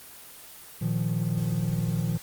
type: chord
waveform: triangle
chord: Bb suspended fourth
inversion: none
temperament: just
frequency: 116.54 / 155.39 / 174.81 Hz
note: Bb2 / Eb3 / F3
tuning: 0 / -2 / +2 cents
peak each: -27 dBFS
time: 0.81-2.18 s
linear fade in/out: 10 ms
effects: white hiss -46 dBFS RMS until 2.22 s + Opus 24 kbps